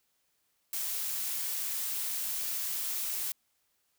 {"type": "noise", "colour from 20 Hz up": "blue", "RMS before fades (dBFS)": -34, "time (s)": [0.73, 3.32], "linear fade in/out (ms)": 2, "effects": ["white hiss -75 dBFS RMS until 3.98 s"]}